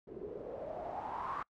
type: noise with low-pass filter sweep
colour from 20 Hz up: white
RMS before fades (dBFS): -42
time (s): 0.07-1.43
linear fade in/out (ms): 5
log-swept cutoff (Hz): 350 to 1200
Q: 6.8
effects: noise-tail reverb RT60 0.1 s tail -25 dB re dry